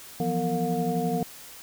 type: tone cluster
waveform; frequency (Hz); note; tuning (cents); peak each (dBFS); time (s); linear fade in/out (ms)
sine; 167.6 / 179.2 / 245.6 / 455.8 / 715; E3 / F3 / B3 / A#4 / F5; +29 / +45 / -9 / -39 / +41; -30; 0.2-1.23; 2
effects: tanh soft clip ceiling -12 dBFS + white hiss -45 dBFS RMS until 1.62 s